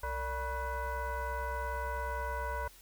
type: tone with frequency modulation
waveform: sine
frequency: 454.5 Hz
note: A#4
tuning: 44 cents flat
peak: -33 dBFS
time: 0.03-2.68 s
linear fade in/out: 5 ms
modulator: 518 Hz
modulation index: 2
effects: added 40 Hz sine -60 dBFS peak until 2.81 s + white hiss -58 dBFS RMS until 2.81 s